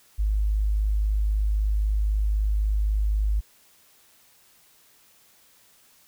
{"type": "tone", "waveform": "sine", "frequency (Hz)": 51.91, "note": "G#1", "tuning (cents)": 0, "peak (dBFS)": -20, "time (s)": [0.18, 3.41], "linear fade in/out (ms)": 20, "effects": ["white hiss -58 dBFS RMS until 6.07 s"]}